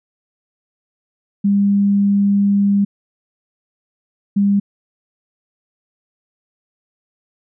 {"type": "tone bursts at uneven times", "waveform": "sine", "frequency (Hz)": 200.7, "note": "G3", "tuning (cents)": 41, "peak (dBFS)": -11, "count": 2, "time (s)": [[1.44, 2.85], [4.36, 4.6]], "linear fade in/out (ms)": 10, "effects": []}